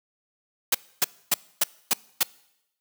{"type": "noise bursts", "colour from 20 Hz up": "white", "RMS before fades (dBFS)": -20, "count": 6, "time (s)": [0.72, 2.232], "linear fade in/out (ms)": 5, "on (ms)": 27, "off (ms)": 270, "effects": ["noise-tail reverb RT60 0.9 s tail -23 dB re dry", "high-pass 150 Hz 12 dB/octave"]}